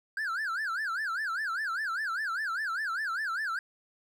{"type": "tone with vibrato", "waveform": "triangle", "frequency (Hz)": 1531, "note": "G6", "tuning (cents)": -41, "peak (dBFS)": -28, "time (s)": [0.17, 3.59], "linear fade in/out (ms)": 2, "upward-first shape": "sine", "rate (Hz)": 5, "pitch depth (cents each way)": 260, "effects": []}